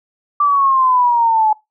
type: exponential sweep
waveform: sine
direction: down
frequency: 1174.7 to 852 Hz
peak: -10 dBFS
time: 0.4-1.53 s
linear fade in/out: 5 ms
effects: noise-tail reverb RT60 0.2 s tail -23 dB re dry